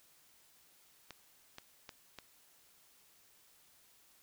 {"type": "clicks", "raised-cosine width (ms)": 0.2, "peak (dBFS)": -29, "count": 4, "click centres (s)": [1.107, 1.584, 1.892, 2.187], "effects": ["white hiss -66 dBFS RMS until 4.22 s"]}